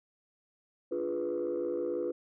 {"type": "chord", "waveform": "sine", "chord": "D diminished seventh", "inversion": "none", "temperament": "equal", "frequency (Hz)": [293.7, 349.2, 415.3, 493.9], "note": ["D4", "F4", "Ab4", "Cb5"], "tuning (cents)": [0, 0, 0, 0], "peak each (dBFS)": [-39, -33, -37, -33], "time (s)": [0.91, 2.12], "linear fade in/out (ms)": 10, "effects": ["tanh soft clip ceiling -25 dBFS"]}